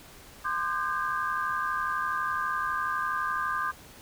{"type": "tone cluster", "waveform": "sine", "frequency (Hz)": [1041, 1206, 1549, 1621], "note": ["C6", "D6", "G6", "G#6"], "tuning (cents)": [-9, 46, -21, -42], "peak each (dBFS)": [-33, -30, -34, -35], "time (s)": [0.44, 3.72], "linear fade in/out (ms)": 20, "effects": ["pink hiss -50 dBFS RMS until 4.01 s"]}